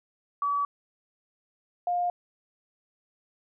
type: tone pair in turn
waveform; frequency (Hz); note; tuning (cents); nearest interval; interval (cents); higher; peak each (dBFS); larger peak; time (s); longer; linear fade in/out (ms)
sine; 1143 / 707.6; D6 / F5; -47 / +23; minor sixth; 830; first; -24; neither; 0.42-0.65 / 1.87-2.1; neither; 2
effects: none